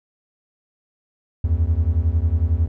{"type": "beating tone pair", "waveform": "triangle", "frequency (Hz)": [76, 87], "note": ["D#2", "F2"], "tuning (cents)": [-40, -6], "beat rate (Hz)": 11, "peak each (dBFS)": -17, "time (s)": [1.44, 2.68], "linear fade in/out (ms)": 5, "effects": []}